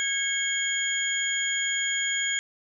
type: tone cluster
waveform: sine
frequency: 1638 / 2193 / 3238 / 6880 Hz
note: G#6 / C#7 / G#7 / A8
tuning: -24 / -19 / -45 / -40 cents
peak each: -30 dBFS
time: 0-2.39 s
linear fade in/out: 0 ms
effects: none